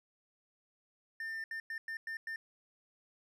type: tone bursts at uneven times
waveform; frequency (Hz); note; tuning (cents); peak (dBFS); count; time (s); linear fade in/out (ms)
triangle; 1799; A6; +38; -36; 6; 1.2-1.44 / 1.51-1.6 / 1.7-1.78 / 1.88-1.97 / 2.07-2.17 / 2.27-2.36; 2
effects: none